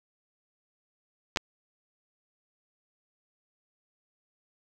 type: clicks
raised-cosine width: 0.2 ms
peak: -10 dBFS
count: 2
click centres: 1.361 / 1.372 s
effects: none